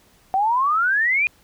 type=exponential sweep; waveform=sine; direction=up; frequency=747 to 2489 Hz; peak=-16 dBFS; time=0.34-1.27 s; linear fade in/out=0 ms; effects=pink hiss -56 dBFS RMS until 1.43 s